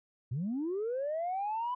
sine linear sweep, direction up, 110 to 1007 Hz, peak -30 dBFS, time 0.31-1.75 s, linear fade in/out 10 ms, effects tanh soft clip ceiling -28 dBFS

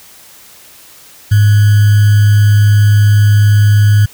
sine tone with sample-and-hold, 103.83 Hz, G#2, in tune, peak -4 dBFS, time 1.31-4.06 s, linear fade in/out 10 ms, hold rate 1575 Hz, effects white hiss -39 dBFS RMS until 4.13 s

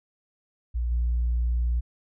sine tone with level steps, 59.4 Hz, A#1, 33 cents sharp, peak -23 / -20 dBFS, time 0.74-1.81 s, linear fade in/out 20 ms, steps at 0.9 s, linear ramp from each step 20 ms, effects tanh soft clip ceiling -19 dBFS

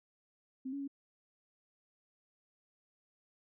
sine tone with pitch steps, 261.9 / 280.2 / 277.6 Hz, C4 / C#4 / C#4, +2 / +19 / +3 cents, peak -37 dBFS, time 0.65-0.878 s, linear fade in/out 10 ms, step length 76 ms, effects none

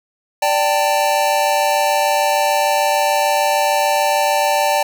square chord, D suspended fourth, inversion none, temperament equal with one note detuned, 587.3 / 784 / 890.7 Hz, D5 / G5 / A5, 0 / 0 / +21 cents, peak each -19 dBFS, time 0.42-4.83 s, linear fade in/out 5 ms, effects none

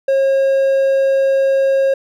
triangle tone, 541 Hz, C#5, 42 cents flat, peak -9 dBFS, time 0.08-1.94 s, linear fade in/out 5 ms, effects none

